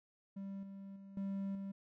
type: tone with level steps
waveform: triangle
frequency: 196 Hz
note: G3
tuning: in tune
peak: -40 / -45 / -49 / -35 / -39 dBFS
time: 0.36-1.72 s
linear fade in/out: 10 ms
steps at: 0.63 / 0.96 / 1.17 / 1.55 s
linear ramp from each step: 2 ms
effects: none